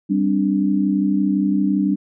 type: chord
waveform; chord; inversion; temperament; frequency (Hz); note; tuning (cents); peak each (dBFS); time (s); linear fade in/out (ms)
sine; G suspended fourth; none; equal; 196 / 261.6 / 293.7; G3 / C4 / D4; 0 / 0 / 0; -18 / -24 / -19; 0.09-1.96; 20
effects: none